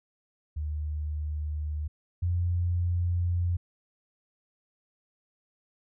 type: tone pair in turn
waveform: sine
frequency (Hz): 75.7 / 87.55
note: D#2 / F2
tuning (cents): -47 / +5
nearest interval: minor third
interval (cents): 252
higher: second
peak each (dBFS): -29 / -24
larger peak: second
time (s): 0.56-1.88 / 2.22-3.57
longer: second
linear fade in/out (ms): 10
effects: none